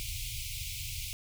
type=band-stop noise; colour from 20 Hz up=pink; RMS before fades=-38 dBFS; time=0-1.13 s; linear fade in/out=0 ms; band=130 to 2200 Hz; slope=96 dB/octave; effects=none